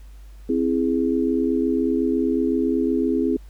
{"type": "chord", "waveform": "sine", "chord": "C augmented", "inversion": "none", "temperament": "equal", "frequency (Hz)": [261.6, 329.6, 415.3], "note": ["C4", "E4", "G#4"], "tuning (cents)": [0, 0, 0], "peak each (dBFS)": [-21, -23, -24], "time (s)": [0.49, 3.37], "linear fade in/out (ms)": 5, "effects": ["added 50 Hz sine -39 dBFS peak until 3.49 s", "pink hiss -58 dBFS RMS until 3.49 s"]}